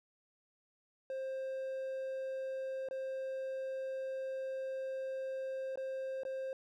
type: tone with dropouts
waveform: triangle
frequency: 529 Hz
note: C5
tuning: 19 cents sharp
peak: -35 dBFS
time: 1.1-6.53 s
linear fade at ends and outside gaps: 1 ms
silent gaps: 2.887-2.91 / 5.757-5.774 / 6.234-6.251 s
effects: none